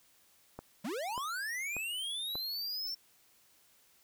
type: click train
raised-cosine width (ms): 1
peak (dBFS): -28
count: 4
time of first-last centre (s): 0.59-2.355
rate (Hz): 1.7
type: linear sweep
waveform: square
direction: up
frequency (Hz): 174.61 to 5460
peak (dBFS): -36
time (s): 0.84-2.95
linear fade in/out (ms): 10
effects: white hiss -66 dBFS RMS until 4.03 s